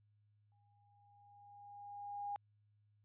sine tone with exponential growth, 814 Hz, G#5, 35 cents flat, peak -38 dBFS, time 0.52-2.36 s, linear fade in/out 0 ms, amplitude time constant 400 ms, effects added 104 Hz sine -70 dBFS peak until 3.04 s + resampled to 8000 Hz

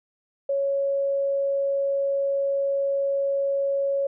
sine tone, 554.4 Hz, C#5, in tune, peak -21 dBFS, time 0.49-4.07 s, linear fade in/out 5 ms, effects none

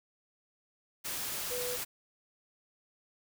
sine tone in noise, 493.9 Hz, B4, in tune, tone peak -36 dBFS, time 1.5-1.77 s, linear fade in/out 20 ms, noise white, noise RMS -37 dBFS, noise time 1.04-1.85 s, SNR -2 dB, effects none

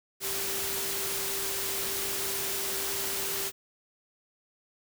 sine tone in noise, 392 Hz, G4, in tune, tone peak -40 dBFS, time 0.2-3.52 s, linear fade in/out 50 ms, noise white, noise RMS -32 dBFS, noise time 0.2-3.52 s, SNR -11 dB, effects none

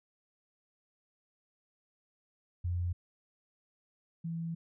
sine tone pair in turn, 87.9 / 165.93 Hz, F2 / E3, +12 / +12 cents, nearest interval major seventh, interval 1100 cents, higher second, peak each -30 / -34 dBFS, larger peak first, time 2.64-2.93 / 4.24-4.55 s, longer second, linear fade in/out 10 ms, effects none

